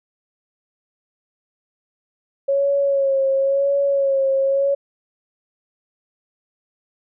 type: tone with vibrato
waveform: sine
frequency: 550 Hz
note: C#5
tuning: 14 cents flat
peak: -15 dBFS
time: 2.48-4.75 s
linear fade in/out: 10 ms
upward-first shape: sine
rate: 0.96 Hz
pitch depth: 35 cents each way
effects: none